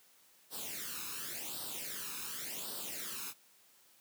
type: noise with flanger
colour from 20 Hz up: white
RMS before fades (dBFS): -42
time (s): 0.5-3.34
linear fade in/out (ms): 50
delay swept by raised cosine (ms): 0.22 to 0.78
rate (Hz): 0.9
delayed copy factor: +0.75
effects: white hiss -65 dBFS RMS until 4 s + high-pass 150 Hz 12 dB/octave